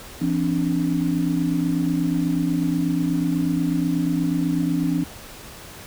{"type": "tone cluster", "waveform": "sine", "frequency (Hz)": [169.5, 263.2, 291.4], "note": ["E3", "C4", "D4"], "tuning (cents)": [49, 10, -13], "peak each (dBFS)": [-23, -24, -23], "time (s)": [0.21, 5.04], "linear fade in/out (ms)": 10, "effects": ["pink hiss -40 dBFS RMS until 5.86 s"]}